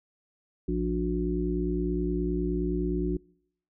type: harmonic tone with a mistuned harmonic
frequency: 58.5 Hz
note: A#1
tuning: 7 cents sharp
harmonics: 1 / 3 / 5 / 6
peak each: -31 / -31 / -31 / -31 dBFS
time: 0.68-3.17 s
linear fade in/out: 5 ms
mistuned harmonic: 6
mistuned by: +54 cents
effects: noise-tail reverb RT60 0.7 s tail -26 dB re dry